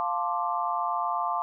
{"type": "chord", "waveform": "sine", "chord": "D minor seventh", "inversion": "first", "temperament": "equal with one note detuned", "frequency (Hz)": [700.9, 880, 1046.5, 1174.7], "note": ["F5", "A5", "C6", "D6"], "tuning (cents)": [6, 0, 0, 0], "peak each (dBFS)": -31, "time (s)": [0, 1.42], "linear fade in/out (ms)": 0, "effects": []}